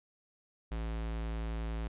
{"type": "tone", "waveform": "square", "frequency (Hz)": 55.6, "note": "A1", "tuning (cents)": 19, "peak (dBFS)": -35, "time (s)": [0.71, 1.88], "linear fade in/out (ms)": 10, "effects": ["resampled to 8000 Hz"]}